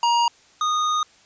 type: tone pair in turn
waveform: square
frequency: 945 / 1235.2 Hz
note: A#5 / D#6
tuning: +23 / -13 cents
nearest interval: perfect fourth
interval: 464 cents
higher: second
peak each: -17 / -20 dBFS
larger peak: first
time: 0.03-0.28 / 0.61-1.03 s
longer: second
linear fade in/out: 2 ms
effects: white hiss -54 dBFS RMS until 1.25 s + resampled to 16000 Hz